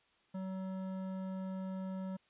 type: tone with hard clipping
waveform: triangle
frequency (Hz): 188.9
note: F#3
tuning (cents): +36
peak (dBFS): -40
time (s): 0.34-2.17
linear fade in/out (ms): 10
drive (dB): 16
effects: white hiss -71 dBFS RMS until 2.29 s + resampled to 8000 Hz